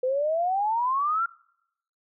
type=exponential sweep; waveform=sine; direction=up; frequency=499.9 to 1396.9 Hz; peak=-22 dBFS; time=0.03-1.26 s; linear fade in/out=5 ms; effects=noise-tail reverb RT60 0.8 s tail -25 dB re dry